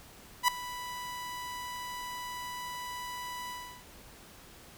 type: tone with ADSR envelope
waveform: sawtooth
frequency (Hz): 987.8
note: B5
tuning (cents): 0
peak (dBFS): -16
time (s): 0.43-3.85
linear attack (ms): 51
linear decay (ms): 3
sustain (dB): -18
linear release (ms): 360
effects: pink hiss -53 dBFS RMS until 4.77 s